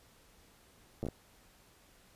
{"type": "slowing click train", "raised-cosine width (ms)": 2, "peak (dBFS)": -24, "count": 5, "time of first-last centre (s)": [1.03, 1.086], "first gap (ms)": 9, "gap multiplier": 1.31, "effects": ["pink hiss -63 dBFS RMS until 2.15 s", "resampled to 32000 Hz"]}